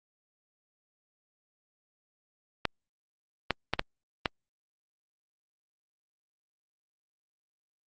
clicks, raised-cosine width 0.3 ms, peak -9 dBFS, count 5, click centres 2.653 / 3.507 / 3.736 / 3.794 / 4.258 s, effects Opus 48 kbps

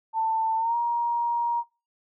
sine tone with pitch glide, 891 to 944 Hz, A5 to A#5, +22 to +22 cents, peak -22 dBFS, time 0.13-1.64 s, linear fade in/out 50 ms, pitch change +100 cents, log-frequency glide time 0.57-0.76 s, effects noise-tail reverb RT60 0.3 s tail -23 dB re dry

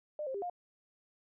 sine tone with pitch steps, 602 / 529 / 399.6 / 709 Hz, D5 / C5 / G4 / F5, +43 / +19 / +33 / +26 cents, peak -35 dBFS, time 0.19-0.498 s, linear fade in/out 2 ms, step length 77 ms, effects none

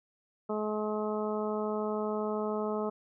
harmonic tone, 212.8 Hz, G#3, 42 cents sharp, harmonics 1 / 2 / 3 / 4 / 5 / 6, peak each -35 / -33 / -37 / -41 / -42 / -42 dBFS, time 0.49-2.9 s, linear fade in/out 10 ms, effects none

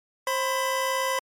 25% pulse tone pair together, 530 / 999.8 Hz, C5 / B5, +22 / +21 cents, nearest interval major seventh, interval 1099 cents, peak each -23 dBFS, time 0.27-1.19 s, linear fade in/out 2 ms, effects MP3 64 kbps

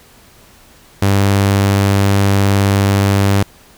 sawtooth tone, 99.2 Hz, G2, 21 cents sharp, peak -6 dBFS, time 1.02-3.43 s, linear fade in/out 5 ms, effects pink hiss -45 dBFS RMS until 3.77 s

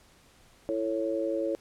harmonic tone, 110.7 Hz, A2, 11 cents sharp, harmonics 3 / 4 / 5, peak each -31 / -34 / -30 dBFS, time 0.69-1.55 s, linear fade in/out 0 ms, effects pink hiss -59 dBFS RMS until 1.6 s + low-pass 11000 Hz 12 dB/octave

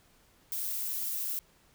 violet noise with amplitude modulation, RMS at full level -33 dBFS, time 0.52-1.39 s, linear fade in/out 0 ms, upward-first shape sine, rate 253 Hz, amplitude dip 25%, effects pink hiss -64 dBFS RMS until 1.74 s

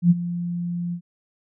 sine tone with ADSR envelope, 173.8 Hz, F3, 8 cents flat, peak -9 dBFS, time 0.02-1.01 s, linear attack 84 ms, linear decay 31 ms, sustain -15 dB, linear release 80 ms, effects none

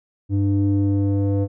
square tone with low-pass filter sweep, 99.6 Hz, G2, 28 cents sharp, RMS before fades -19 dBFS, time 0.29-1.48 s, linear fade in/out 50 ms, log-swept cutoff 250 to 460 Hz, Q 2.9, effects none

